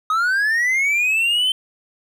triangle linear sweep, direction up, 1244.5 to 3100 Hz, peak -14 dBFS, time 0.1-1.52 s, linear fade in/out 2 ms, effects none

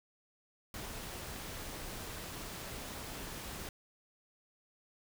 pink noise, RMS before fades -44 dBFS, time 0.74-3.69 s, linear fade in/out 2 ms, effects none

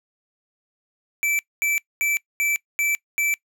square tone bursts, 2323 Hz, D7, 20 cents flat, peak -20 dBFS, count 6, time 1.23-3.34 s, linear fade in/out 0 ms, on 160 ms, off 230 ms, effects noise-tail reverb RT60 0.1 s tail -23 dB re dry

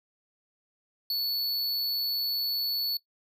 square tone, 4435 Hz, C#8, in tune, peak -27 dBFS, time 1.1-2.97 s, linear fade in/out 2 ms, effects noise-tail reverb RT60 0.1 s tail -20 dB re dry

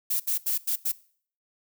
violet noise bursts at uneven times, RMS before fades -26 dBFS, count 5, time 0.1-0.2 / 0.27-0.38 / 0.46-0.58 / 0.67-0.76 / 0.85-0.92 s, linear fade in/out 10 ms, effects noise-tail reverb RT60 0.5 s tail -20 dB re dry

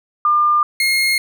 sine / 30% pulse tone pair in turn, 1200 / 2147 Hz, D6 / C7, +37 / +44 cents, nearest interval minor seventh, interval 1007 cents, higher second, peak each -11 dBFS, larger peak neither, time 0.25-0.63 / 0.8-1.18 s, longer neither, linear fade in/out 2 ms, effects none

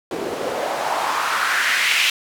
white noise with band-pass filter sweep, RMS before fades -21 dBFS, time 0.11-2.1 s, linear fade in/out 2 ms, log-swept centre 350 to 2700 Hz, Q 2.7, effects none

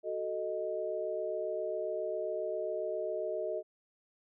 sine chord, D# diminished, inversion first, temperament equal with one note detuned, 372.6 / 440 / 622.3 Hz, F#4 / A4 / D#5, +12 / 0 / 0 cents, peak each -39 / -38 / -35 dBFS, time 0.03-3.63 s, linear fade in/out 50 ms, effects none

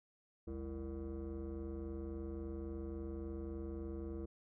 sine tone with frequency modulation, 205.3 Hz, G#3, 20 cents flat, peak -38 dBFS, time 0.47-4.26 s, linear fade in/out 10 ms, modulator 129 Hz, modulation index 1.8, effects tanh soft clip ceiling -40 dBFS

